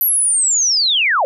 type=linear sweep; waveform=sine; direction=down; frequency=12000 to 498 Hz; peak=-12 dBFS; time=0.01-1.25 s; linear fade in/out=0 ms; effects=none